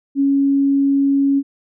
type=tone; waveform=sine; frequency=277.2 Hz; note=C#4; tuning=in tune; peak=-12 dBFS; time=0.15-1.43 s; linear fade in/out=50 ms; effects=none